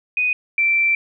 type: tone pair in turn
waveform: sine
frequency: 2489 / 2343 Hz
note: D#7 / D7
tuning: 0 / -5 cents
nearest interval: minor second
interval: 105 cents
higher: first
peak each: -16 / -14 dBFS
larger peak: second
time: 0.17-0.33 / 0.58-0.95 s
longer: second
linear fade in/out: 2 ms
effects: none